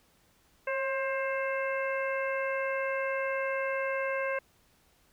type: harmonic tone with a mistuned harmonic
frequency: 530 Hz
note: C5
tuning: 22 cents sharp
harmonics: 1 / 2 / 3 / 4 / 5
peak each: -31 / -37 / -36 / -38 / -41 dBFS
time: 0.67-4.39 s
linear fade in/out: 5 ms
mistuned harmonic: 1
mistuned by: +37 cents
effects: pink hiss -66 dBFS RMS until 5.12 s